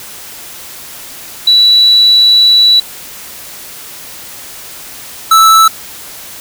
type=tone pair in turn; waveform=sine / square; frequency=3939 / 1314.5 Hz; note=B7 / E6; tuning=-5 / -5 cents; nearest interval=octave + perfect fifth; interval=1900 cents; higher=first; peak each=-3 dBFS; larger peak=neither; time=1.47-2.8 / 5.31-5.68 s; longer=first; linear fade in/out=5 ms; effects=white hiss -29 dBFS RMS until 6.4 s